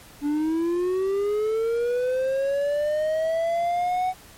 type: linear sweep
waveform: triangle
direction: up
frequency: 285.2 to 748 Hz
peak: -19 dBFS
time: 0.21-4.14 s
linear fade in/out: 50 ms
effects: pink hiss -48 dBFS RMS until 4.37 s + MP3 64 kbps